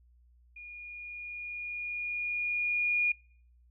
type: tone with level ramp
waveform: sine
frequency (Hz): 2435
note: D#7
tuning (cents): -38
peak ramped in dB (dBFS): -44 to -24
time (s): 0.56-3.12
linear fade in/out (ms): 5
effects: noise-tail reverb RT60 0.6 s tail -26 dB re dry + added 60 Hz sine -59 dBFS peak until 3.7 s